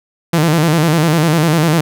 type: tone with vibrato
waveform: sawtooth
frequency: 160 Hz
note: D#3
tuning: 49 cents sharp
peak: -6 dBFS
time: 0.33-1.81 s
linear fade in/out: 5 ms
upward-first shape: square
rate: 10 Hz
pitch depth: 96 cents each way
effects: none